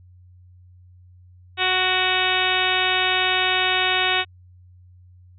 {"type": "harmonic tone with a mistuned harmonic", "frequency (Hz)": 370, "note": "F#4", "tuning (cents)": 0, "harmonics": [1, 2, 3, 4, 5, 6, 7, 8, 9, 10], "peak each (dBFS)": [-30, -26, -29, -27, -27, -27, -26, -26, -31, -26], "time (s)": [1.57, 4.25], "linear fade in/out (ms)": 50, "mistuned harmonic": 6, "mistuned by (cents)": 32, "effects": ["added 90 Hz sine -46 dBFS peak until 5.38 s"]}